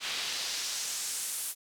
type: noise with band-pass filter sweep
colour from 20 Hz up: pink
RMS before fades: -35 dBFS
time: 0-1.55 s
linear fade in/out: 50 ms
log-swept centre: 3200 to 11000 Hz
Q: 1.3
effects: none